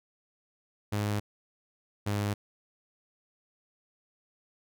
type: tone pair in turn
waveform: sawtooth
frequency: 103.9 / 102.71 Hz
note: G#2 / G#2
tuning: +1 / -19 cents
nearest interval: unison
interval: 20 cents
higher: first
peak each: -24 dBFS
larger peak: neither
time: 0.92-1.2 / 2.06-2.34 s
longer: neither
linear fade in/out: 10 ms
effects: none